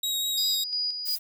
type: tone with vibrato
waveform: sawtooth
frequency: 3800 Hz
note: A#7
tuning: 33 cents sharp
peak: -23 dBFS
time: 0.03-0.64 s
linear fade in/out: 5 ms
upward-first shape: triangle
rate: 5 Hz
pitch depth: 14 cents each way
type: tone with tremolo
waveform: sine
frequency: 4910 Hz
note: D#8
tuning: 24 cents flat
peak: -25 dBFS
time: 0.37-1.16 s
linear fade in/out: 10 ms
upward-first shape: square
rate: 2.8 Hz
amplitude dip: 50%
type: noise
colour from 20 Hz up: violet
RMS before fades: -34 dBFS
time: 1.05-1.19 s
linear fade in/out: 20 ms
effects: none